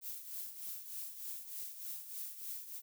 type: noise with tremolo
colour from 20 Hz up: violet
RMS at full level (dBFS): -42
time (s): 0.01-2.82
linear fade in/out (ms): 50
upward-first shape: triangle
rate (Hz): 3.3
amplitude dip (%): 70
effects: none